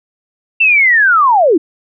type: linear sweep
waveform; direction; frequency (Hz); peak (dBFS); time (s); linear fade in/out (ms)
sine; down; 2713 to 284.6; -6; 0.6-1.58; 10
effects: none